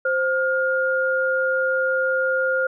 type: tone pair together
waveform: sine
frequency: 523.3 / 1417.4 Hz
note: C5 / F6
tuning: 0 / +25 cents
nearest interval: octave + perfect fourth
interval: 1725 cents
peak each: -21 dBFS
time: 0.05-2.67 s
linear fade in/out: 5 ms
effects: none